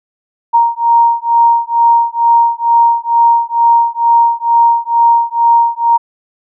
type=beating tone pair; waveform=sine; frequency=932.3 / 934.5 Hz; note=A#5 / A#5; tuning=0 / +4 cents; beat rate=2.2 Hz; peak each=-10 dBFS; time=0.53-5.98 s; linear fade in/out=20 ms; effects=none